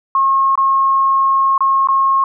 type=tone with dropouts; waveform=sine; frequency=1082 Hz; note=C#6; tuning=42 cents flat; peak=-10 dBFS; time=0.15-2.24 s; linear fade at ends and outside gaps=2 ms; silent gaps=0.555-0.576 / 1.579-1.606 / 1.873-1.886 s; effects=none